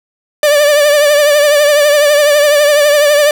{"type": "tone with vibrato", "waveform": "45% pulse", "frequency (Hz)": 587.3, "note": "D5", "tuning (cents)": 0, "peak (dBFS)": -6, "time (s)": [0.43, 3.31], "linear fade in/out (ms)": 2, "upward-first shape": "triangle", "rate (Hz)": 12, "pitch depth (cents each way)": 62, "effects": []}